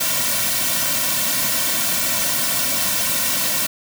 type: noise with comb filter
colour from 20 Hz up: white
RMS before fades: -20 dBFS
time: 0-3.67 s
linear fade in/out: 10 ms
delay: 2.4 ms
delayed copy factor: -0.9
effects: none